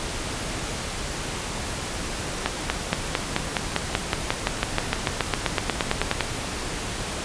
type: accelerating click train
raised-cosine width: 0.3 ms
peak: -4 dBFS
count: 25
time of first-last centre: 2.46-6.208 s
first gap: 240 ms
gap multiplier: 0.96
effects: pink hiss -30 dBFS RMS until 7.24 s + resampled to 22050 Hz